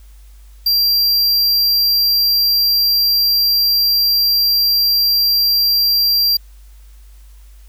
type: tone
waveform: square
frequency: 4740 Hz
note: D8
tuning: 15 cents sharp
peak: -12 dBFS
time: 0.66-6.37 s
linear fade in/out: 5 ms
effects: added 50 Hz sine -38 dBFS peak until 7.68 s + white hiss -54 dBFS RMS until 7.68 s